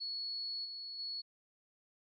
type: tone with level steps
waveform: sine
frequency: 4381 Hz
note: C#8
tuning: 21 cents flat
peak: -37 / -42 / -38 dBFS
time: 0-1.22 s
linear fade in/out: 20 ms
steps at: 0.64 / 0.98 s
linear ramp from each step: 20 ms
effects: MP3 64 kbps